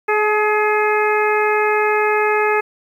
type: harmonic tone with a mistuned harmonic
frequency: 422.4 Hz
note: G#4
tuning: 29 cents sharp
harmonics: 1 / 2 / 3 / 4 / 5 / 6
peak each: -17 / -20 / -22 / -23 / -24 / -25 dBFS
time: 0.08-2.61 s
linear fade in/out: 10 ms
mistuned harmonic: 2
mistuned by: +22 cents
effects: 8-bit